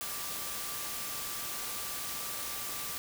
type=tone in noise; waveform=sine; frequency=1174.7 Hz; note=D6; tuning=in tune; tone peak=-48 dBFS; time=0.01-2.98 s; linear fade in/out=0 ms; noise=white; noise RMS=-38 dBFS; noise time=0.01-2.98 s; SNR=-13 dB; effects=none